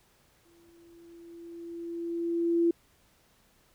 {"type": "tone with exponential growth", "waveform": "sine", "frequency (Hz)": 338.6, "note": "E4", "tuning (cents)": 46, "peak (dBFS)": -20, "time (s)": [0.45, 2.71], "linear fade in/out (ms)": 5, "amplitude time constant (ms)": 490, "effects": ["pink hiss -65 dBFS RMS until 3.74 s"]}